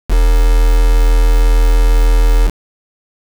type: tone with quantisation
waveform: sine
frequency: 41.05 Hz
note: E1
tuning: 6 cents flat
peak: -6 dBFS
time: 0.08-2.51 s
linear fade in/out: 50 ms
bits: 3
effects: none